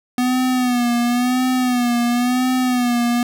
square tone with vibrato, 246.9 Hz, B3, in tune, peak -16 dBFS, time 0.18-3.23 s, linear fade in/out 2 ms, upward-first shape sine, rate 0.96 Hz, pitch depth 61 cents each way, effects none

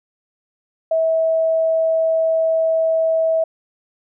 sine tone, 648 Hz, E5, 30 cents flat, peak -14 dBFS, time 0.91-3.44 s, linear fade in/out 5 ms, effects none

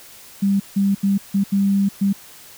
sine tone bursts at uneven times, 197.9 Hz, G3, 17 cents sharp, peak -14 dBFS, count 6, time 0.42-0.6 / 0.76-0.95 / 1.03-1.18 / 1.34-1.44 / 1.52-1.89 / 2.01-2.13 s, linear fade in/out 10 ms, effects white hiss -43 dBFS RMS until 2.57 s

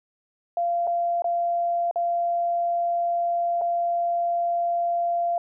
sine tone with dropouts, 690 Hz, F5, 21 cents flat, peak -21 dBFS, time 0.57-5.38 s, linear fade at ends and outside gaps 2 ms, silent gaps 0.87-0.874 / 1.221-1.243 / 1.912-1.958 / 3.613-3.617 s, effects none

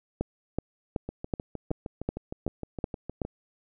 two click trains, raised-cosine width 2 ms, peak -14 / -21 dBFS, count 9 / 15, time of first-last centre 0.21-3.218 / 1.09-3.25 s, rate 2.66 / 6.48 Hz, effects none

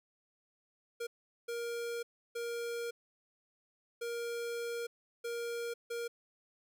square tone bursts at uneven times, 470 Hz, A#4, 14 cents sharp, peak -37 dBFS, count 6, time 1-1.07 / 1.48-2.03 / 2.35-2.91 / 4.01-4.87 / 5.24-5.74 / 5.9-6.08 s, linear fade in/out 10 ms, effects none

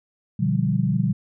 sine chord, G dominant seventh, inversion first, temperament just, 122.5 / 147 / 176.4 / 196 Hz, B2 / D3 / F3 / G3, -14 / +2 / +18 / 0 cents, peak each -24 dBFS, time 0.39-1.13 s, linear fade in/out 10 ms, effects none

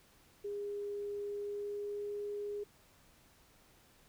sine tone with pitch glide, 408.2 to 411.5 Hz, G#4 to G#4, -30 to -16 cents, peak -37 dBFS, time 0.44-2.64 s, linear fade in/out 10 ms, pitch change +14 cents, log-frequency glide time 1.18-2.18 s, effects pink hiss -65 dBFS RMS until 4.08 s

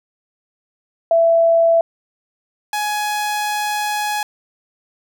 sine / sawtooth tone pair in turn, 666 / 838.2 Hz, E5 / G#5, +18 / +16 cents, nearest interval major third, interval 398 cents, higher second, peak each -10 / -15 dBFS, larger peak first, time 1.11-1.81 / 2.73-4.23 s, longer second, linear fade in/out 2 ms, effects none

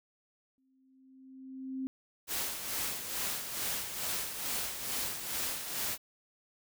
sine tone with exponential growth, 263.3 Hz, C4, 11 cents sharp, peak -32 dBFS, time 0.58-1.87 s, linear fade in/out 0 ms, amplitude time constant 280 ms
white noise with tremolo, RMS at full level -34 dBFS, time 2.27-5.98 s, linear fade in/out 50 ms, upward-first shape sine, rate 2.3 Hz, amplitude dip 55%
effects none

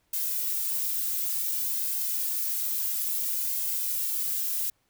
violet noise with flanger, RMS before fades -29 dBFS, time 0.13-4.7 s, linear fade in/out 5 ms, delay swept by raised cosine 1.9 to 2.47 ms, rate 0.57 Hz, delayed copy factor +0.8, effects pink hiss -71 dBFS RMS until 4.89 s

